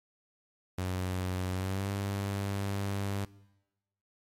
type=tone with pitch glide; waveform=sawtooth; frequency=92.2 to 99.39 Hz; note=F#2 to G2; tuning=-6 to +24 cents; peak=-27 dBFS; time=0.78-3.25 s; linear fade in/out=5 ms; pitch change=+130 cents; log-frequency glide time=1.52-1.9 s; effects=noise-tail reverb RT60 1.0 s tail -21 dB re dry + MP3 64 kbps